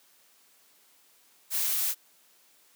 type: noise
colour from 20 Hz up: blue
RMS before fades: -28 dBFS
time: 1.5-1.95 s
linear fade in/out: 50 ms
effects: white hiss -62 dBFS RMS until 2.75 s + high-pass 200 Hz 12 dB/octave